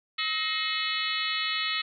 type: harmonic tone with a mistuned harmonic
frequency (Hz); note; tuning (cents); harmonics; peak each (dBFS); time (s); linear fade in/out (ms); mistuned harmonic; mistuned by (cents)
429; A4; -44; 3 / 4 / 5 / 6 / 7 / 8 / 9 / 10; -35 / -35 / -35 / -35 / -35 / -35 / -35 / -35; 0.18-1.82; 10; 4; +150
effects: none